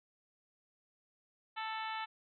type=harmonic tone with a mistuned harmonic; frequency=441.1 Hz; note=A4; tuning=4 cents sharp; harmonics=2 / 3 / 4 / 5 / 6 / 7 / 8 / 9; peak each=-40 / -44 / -46 / -48 / -50 / -51 / -52 / -53 dBFS; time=1.56-2.06 s; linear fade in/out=20 ms; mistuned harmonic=7; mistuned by=-32 cents; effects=none